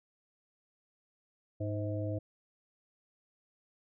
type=harmonic tone with a mistuned harmonic; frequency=103.9 Hz; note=G#2; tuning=1 cent sharp; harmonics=1 / 3 / 5 / 6; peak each=-34 / -39 / -41 / -42 dBFS; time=1.6-2.19 s; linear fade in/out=10 ms; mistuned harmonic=6; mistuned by=+46 cents; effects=none